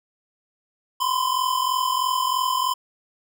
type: tone pair together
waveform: square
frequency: 1003.9 / 1047 Hz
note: B5 / C6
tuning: +28 / +1 cents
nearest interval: minor second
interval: 73 cents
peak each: -24 dBFS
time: 1-2.74 s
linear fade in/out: 10 ms
effects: none